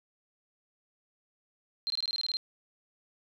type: tone bursts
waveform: sine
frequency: 4162 Hz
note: C8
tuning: 10 cents flat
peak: -29 dBFS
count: 10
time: 1.87-2.369 s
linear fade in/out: 0 ms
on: 31 ms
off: 21 ms
effects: none